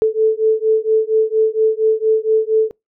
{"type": "beating tone pair", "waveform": "sine", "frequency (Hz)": [436.9, 441.2], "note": ["A4", "A4"], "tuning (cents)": [-12, 5], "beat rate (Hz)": 4.3, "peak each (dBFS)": -15, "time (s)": [0.02, 2.71], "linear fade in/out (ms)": 0, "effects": ["noise-tail reverb RT60 0.2 s tail -26 dB re dry"]}